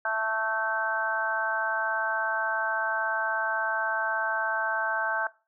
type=harmonic tone with a mistuned harmonic; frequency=220.9 Hz; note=A3; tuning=7 cents sharp; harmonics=3 / 4 / 5 / 6 / 7; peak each=-32 / -32 / -36 / -36 / -28 dBFS; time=0.05-5.27 s; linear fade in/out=2 ms; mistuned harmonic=6; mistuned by=-16 cents; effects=noise-tail reverb RT60 0.3 s tail -19 dB re dry